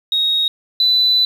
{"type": "tone pair in turn", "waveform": "sine", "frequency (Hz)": [3762, 3991], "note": ["A#7", "B7"], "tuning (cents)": [15, 17], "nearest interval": "minor second", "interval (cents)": 102, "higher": "second", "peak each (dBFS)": [-13, -10], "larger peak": "second", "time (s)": [[0.12, 0.48], [0.8, 1.25]], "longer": "second", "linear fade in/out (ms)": 2, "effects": ["tanh soft clip ceiling -6 dBFS", "7-bit"]}